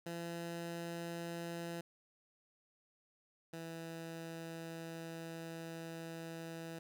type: tone pair in turn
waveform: 15% pulse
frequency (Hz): 169.5 / 164.77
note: E3 / E3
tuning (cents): +49 / 0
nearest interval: unison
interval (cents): 49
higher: first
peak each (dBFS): -35 / -38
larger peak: first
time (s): 0.06-1.81 / 3.53-6.79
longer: second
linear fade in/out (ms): 5
effects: none